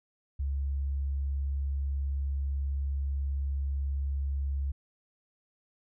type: tone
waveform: sine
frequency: 69.2 Hz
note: C#2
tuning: 2 cents flat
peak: -28 dBFS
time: 0.39-4.72 s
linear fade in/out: 10 ms
effects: none